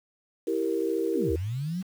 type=chord; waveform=sine; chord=E diminished; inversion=none; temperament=equal; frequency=329.6 / 392 / 466.2 Hz; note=E4 / G4 / Bb4; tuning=0 / 0 / 0 cents; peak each=-29 dBFS; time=0.47-1.36 s; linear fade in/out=5 ms
type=linear two-way sweep; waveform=sine; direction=down then up; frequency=327 to 70.7 to 192.8 Hz; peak=-28 dBFS; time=1.14-1.83 s; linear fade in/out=20 ms; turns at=1.32 s
effects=8-bit